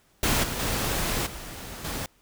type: noise with level steps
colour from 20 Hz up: pink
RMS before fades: -23 / -31 / -27 / -39 / -32 dBFS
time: 0.23-2.06 s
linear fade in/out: 2 ms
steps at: 0.43 / 0.59 / 1.26 / 1.84 s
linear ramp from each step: 10 ms
effects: pink hiss -63 dBFS RMS until 2.21 s